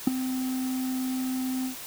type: tone with ADSR envelope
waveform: triangle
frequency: 258.1 Hz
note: C4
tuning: 23 cents flat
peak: -11 dBFS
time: 0.07-1.76 s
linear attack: 5 ms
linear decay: 9 ms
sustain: -14 dB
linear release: 110 ms
effects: white hiss -40 dBFS RMS until 1.86 s